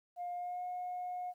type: tone with pitch glide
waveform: sine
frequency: 708 to 721.6 Hz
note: F5 to F#5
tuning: +23 to -44 cents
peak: -36 dBFS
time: 0.16-1.34 s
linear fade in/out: 50 ms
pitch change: +33 cents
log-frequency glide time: 0.34-0.64 s
effects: tanh soft clip ceiling -34 dBFS + 12-bit